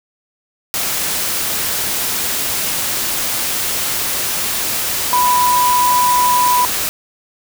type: tone in noise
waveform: sine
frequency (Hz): 987.8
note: B5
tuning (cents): 0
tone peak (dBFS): -11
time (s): 5.13-6.65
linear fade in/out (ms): 0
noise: white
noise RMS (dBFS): -19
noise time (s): 0.74-6.89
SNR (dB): +5
effects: none